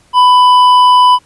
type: tone with hard clipping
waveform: sine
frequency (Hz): 996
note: B5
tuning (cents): +14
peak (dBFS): -5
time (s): 0.13-1.19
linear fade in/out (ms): 50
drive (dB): 7
effects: pink hiss -49 dBFS RMS until 1.25 s + resampled to 24000 Hz